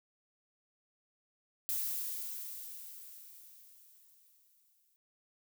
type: noise with exponential decay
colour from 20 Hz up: violet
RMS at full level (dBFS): -34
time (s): 1.69-4.96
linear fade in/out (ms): 0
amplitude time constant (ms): 710
effects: none